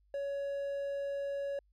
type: tone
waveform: triangle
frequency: 560 Hz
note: C#5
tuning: 18 cents sharp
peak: -32 dBFS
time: 0.14-1.59 s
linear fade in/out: 2 ms
effects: added 50 Hz sine -66 dBFS peak until 1.72 s